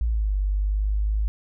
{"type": "exponential two-way sweep", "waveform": "sine", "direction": "down then up", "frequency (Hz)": [58.8, 49, 52.9], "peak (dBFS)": -20, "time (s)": [0.01, 1.28], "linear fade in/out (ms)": 0, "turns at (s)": 0.35, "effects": []}